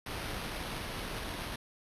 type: noise with sample-and-hold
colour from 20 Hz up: pink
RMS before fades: -39 dBFS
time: 0.06-1.56 s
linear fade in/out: 5 ms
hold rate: 7350 Hz
effects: resampled to 32000 Hz